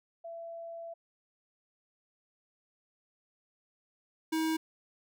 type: tone pair in turn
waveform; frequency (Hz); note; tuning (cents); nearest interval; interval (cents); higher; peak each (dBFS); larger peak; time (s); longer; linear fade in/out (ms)
sine / square; 670 / 319.4; E5 / D#4; +28 / +45; octave + minor second; 1283; first; -40 / -29; second; 0.24-0.94 / 4.32-4.57; first; 10
effects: none